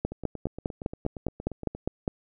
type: two click trains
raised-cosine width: 2 ms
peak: -13 / -23 dBFS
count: 11 / 15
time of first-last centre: 0.05-2.078 / 0.12-1.75 s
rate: 4.93 / 8.59 Hz
effects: none